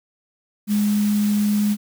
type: tone in noise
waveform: sine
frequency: 207.7 Hz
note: G#3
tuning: in tune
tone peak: -16 dBFS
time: 0.67-1.77 s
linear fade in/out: 50 ms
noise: white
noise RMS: -34 dBFS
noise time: 0.67-1.77 s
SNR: +15 dB
effects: none